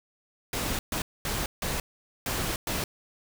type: noise bursts at uneven times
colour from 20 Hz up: pink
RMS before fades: -30 dBFS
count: 6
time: 0.53-0.79 / 0.92-1.02 / 1.25-1.46 / 1.62-1.8 / 2.26-2.56 / 2.67-2.84 s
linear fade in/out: 2 ms
effects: none